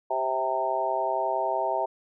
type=harmonic tone with a mistuned harmonic; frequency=130.81 Hz; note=C3; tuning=in tune; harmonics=3 / 4 / 5 / 6 / 7; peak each=-34 / -34 / -28 / -31 / -29 dBFS; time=0.1-1.86 s; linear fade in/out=10 ms; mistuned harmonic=4; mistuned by=+16 cents; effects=none